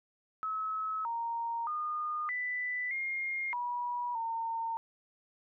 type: tone with pitch steps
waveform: sine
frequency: 1289 / 929 / 1222 / 1988 / 2129 / 969 / 912 Hz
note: E6 / A#5 / D#6 / B6 / C7 / B5 / A#5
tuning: -39 / -6 / -32 / +11 / +30 / -33 / -38 cents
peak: -32 dBFS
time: 0.43-4.77 s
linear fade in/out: 0 ms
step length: 620 ms
effects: none